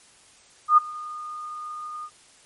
sine tone with ADSR envelope, 1224 Hz, D#6, 29 cents flat, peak -9 dBFS, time 0.68-2.1 s, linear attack 94 ms, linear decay 14 ms, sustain -23 dB, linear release 58 ms, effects white hiss -54 dBFS RMS until 2.45 s + MP3 48 kbps

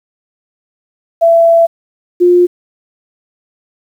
sine tone pair in turn, 669 / 354.4 Hz, E5 / F4, +25 / +25 cents, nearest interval major seventh, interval 1100 cents, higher first, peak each -4 dBFS, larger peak neither, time 1.21-1.67 / 2.2-2.47 s, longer first, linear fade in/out 20 ms, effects 7-bit

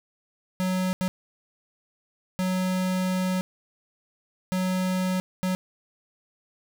square tone bursts at uneven times, 185 Hz, F#3, in tune, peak -24 dBFS, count 5, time 0.6-0.93 / 1.01-1.08 / 2.39-3.41 / 4.52-5.2 / 5.43-5.55 s, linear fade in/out 0 ms, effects none

